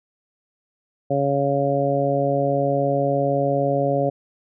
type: harmonic tone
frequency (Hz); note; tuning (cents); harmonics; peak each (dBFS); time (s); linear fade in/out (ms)
139.8; C#3; +15; 1 / 2 / 3 / 4 / 5; -25 / -26 / -26 / -21 / -25; 1.1-4.1; 10
effects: none